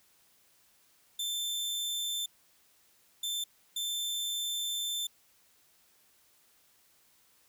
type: tone bursts at uneven times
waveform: sawtooth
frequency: 3549 Hz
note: A7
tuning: 14 cents sharp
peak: -29 dBFS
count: 3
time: 1.19-2.26 / 3.23-3.44 / 3.76-5.07 s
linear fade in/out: 5 ms
effects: white hiss -66 dBFS RMS until 7.48 s